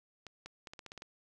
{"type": "clicks", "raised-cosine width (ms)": 0.2, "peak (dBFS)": -29, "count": 9, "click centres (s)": [0.267, 0.46, 0.672, 0.735, 0.792, 0.863, 0.919, 0.977, 1.021], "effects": []}